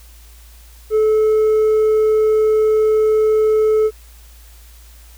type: tone with hard clipping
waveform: triangle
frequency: 433 Hz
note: A4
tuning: 28 cents flat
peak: -10 dBFS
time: 0.9-3.91 s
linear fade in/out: 50 ms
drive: 1 dB
effects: added 57 Hz sine -40 dBFS peak until 5.17 s + white hiss -48 dBFS RMS until 5.17 s